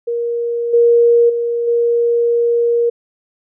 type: tone with level steps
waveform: sine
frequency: 471.2 Hz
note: A#4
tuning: 19 cents sharp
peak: -16 / -7 / -15 / -11 dBFS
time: 0.07-2.9 s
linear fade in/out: 10 ms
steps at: 0.73 / 1.29 / 1.67 s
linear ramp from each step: 10 ms
effects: none